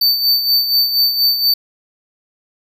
square tone with tremolo, 4564 Hz, C#8, 50 cents sharp, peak -10 dBFS, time 0.01-1.54 s, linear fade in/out 5 ms, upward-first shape sine, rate 4.2 Hz, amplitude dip 60%, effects none

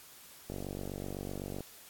click train, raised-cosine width 2 ms, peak -26 dBFS, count 54, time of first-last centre 0.5-1.606 s, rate 47.9 Hz, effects white hiss -54 dBFS RMS until 1.89 s + AAC 64 kbps

